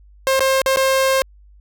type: tone with dropouts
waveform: sawtooth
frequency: 532 Hz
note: C5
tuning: 29 cents sharp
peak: -10 dBFS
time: 0.27-1.22 s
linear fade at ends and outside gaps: 0 ms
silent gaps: 0.394-0.406 / 0.617-0.661 / 0.761-0.771 s
effects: added 50 Hz sine -44 dBFS peak until 1.6 s